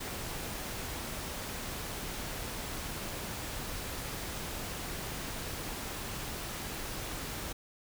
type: noise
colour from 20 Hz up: pink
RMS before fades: -39 dBFS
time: 0-7.53 s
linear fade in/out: 10 ms
effects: none